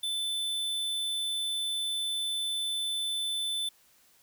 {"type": "tone", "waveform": "square", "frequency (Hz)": 3520, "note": "A7", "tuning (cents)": 0, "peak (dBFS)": -30, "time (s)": [0.03, 3.69], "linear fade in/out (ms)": 5, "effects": ["white hiss -63 dBFS RMS until 4.22 s"]}